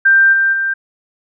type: tone with level steps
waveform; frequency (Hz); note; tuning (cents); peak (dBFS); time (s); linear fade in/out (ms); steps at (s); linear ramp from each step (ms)
sine; 1575; G6; +8; -6 / -10 / -14; 0.05-0.74; 10; 0.32 / 0.52; 20
effects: none